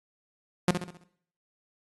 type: tone with echo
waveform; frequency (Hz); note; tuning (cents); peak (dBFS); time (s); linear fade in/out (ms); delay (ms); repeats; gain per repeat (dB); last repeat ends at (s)
sawtooth; 178.5; F3; +38; -15; 0.68-0.71; 2; 66; 5; -7; 1.04
effects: noise-tail reverb RT60 0.6 s tail -17 dB re dry + AAC 32 kbps